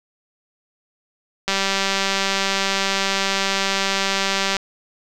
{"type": "click train", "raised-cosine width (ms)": 0.2, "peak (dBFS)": -3, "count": 603, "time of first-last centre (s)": [1.48, 4.567], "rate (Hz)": 195, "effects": []}